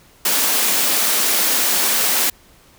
white high-pass noise, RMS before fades -17 dBFS, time 0.25-2.3 s, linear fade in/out 5 ms, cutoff 190 Hz, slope 96 dB/octave, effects pink hiss -50 dBFS RMS until 2.78 s

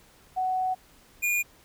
sine / square tone pair in turn, 745 / 2430 Hz, F#5 / D#7, +12 / -42 cents, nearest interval octave + minor sixth, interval 2046 cents, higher second, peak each -24 dBFS, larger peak neither, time 0.36-0.75 / 1.22-1.43 s, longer first, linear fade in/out 20 ms, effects pink hiss -57 dBFS RMS until 1.64 s

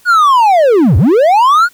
triangle linear two-way sweep, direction down then up, 1480 to 73 to 1480 Hz, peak -3 dBFS, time 0.05-1.69 s, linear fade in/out 50 ms, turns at 0.97 s, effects white hiss -47 dBFS RMS until 1.73 s

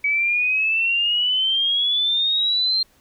sine exponential sweep, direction up, 2269 to 4186 Hz, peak -17 dBFS, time 0.04-2.83 s, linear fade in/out 5 ms, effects pink hiss -58 dBFS RMS until 3 s

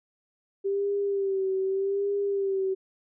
sine tone with vibrato, 391.8 Hz, G4, 1 cent flat, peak -24 dBFS, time 0.64-2.75 s, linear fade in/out 20 ms, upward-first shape sine, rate 0.83 Hz, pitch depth 49 cents each way, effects none

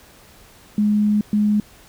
sine tone bursts at uneven times, 209.3 Hz, G#3, 14 cents sharp, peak -14 dBFS, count 2, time 0.78-1.21 / 1.33-1.6 s, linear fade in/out 2 ms, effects pink hiss -48 dBFS RMS until 1.88 s

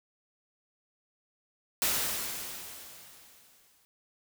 white noise with exponential decay, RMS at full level -27 dBFS, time 1.82-3.85 s, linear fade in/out 0 ms, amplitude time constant 440 ms, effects none

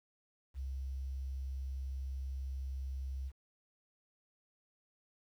sine tone, 66.4 Hz, C2, 26 cents sharp, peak -37 dBFS, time 0.54-3.32 s, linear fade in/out 50 ms, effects 11-bit

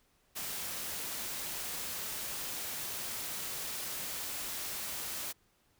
white noise, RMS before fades -39 dBFS, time 0.35-5.33 s, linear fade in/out 20 ms, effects pink hiss -71 dBFS RMS until 5.79 s

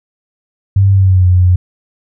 sine tone with pitch glide, 98 to 90.39 Hz, G2 to F#2, 0 to -40 cents, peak -5 dBFS, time 0.76-1.56 s, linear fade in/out 5 ms, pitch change -140 cents, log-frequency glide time 0.92-1.27 s, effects none

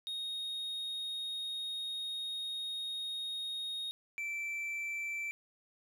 triangle tone pair in turn, 3729 / 2333 Hz, A#7 / D7, 0 / -12 cents, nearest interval minor sixth, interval 812 cents, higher first, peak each -35 / -34 dBFS, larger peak second, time 0.07-3.91 / 4.18-5.31 s, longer first, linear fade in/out 0 ms, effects none

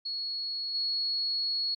sine tone with level steps, 4346 Hz, C#8, 35 cents flat, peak -31 / -27 dBFS, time 0.05-1.75 s, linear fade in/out 10 ms, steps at 0.74 s, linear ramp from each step 10 ms, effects MP3 48 kbps

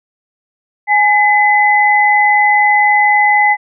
sine tone pair together, 834.5 / 2019 Hz, G#5 / B6, +8 / +38 cents, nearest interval octave + minor third, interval 1530 cents, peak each -10 dBFS, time 0.87-3.57 s, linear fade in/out 50 ms, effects none

